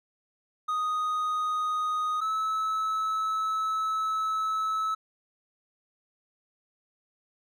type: tone pair in turn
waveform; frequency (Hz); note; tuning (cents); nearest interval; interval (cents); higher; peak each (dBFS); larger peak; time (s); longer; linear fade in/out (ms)
triangle; 1244.5 / 1299.7; D#6 / E6; 0 / -25; minor second; 75; second; -24; neither; 0.68-2.21 / 2.21-4.95; second; 10
effects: none